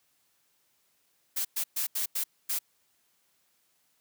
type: noise bursts at uneven times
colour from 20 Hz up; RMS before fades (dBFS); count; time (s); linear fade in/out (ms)
blue; -30; 6; 1.36-1.45 / 1.56-1.64 / 1.76-1.87 / 1.95-2.06 / 2.15-2.24 / 2.49-2.59; 10
effects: white hiss -71 dBFS RMS until 4 s + high-pass 80 Hz 12 dB/octave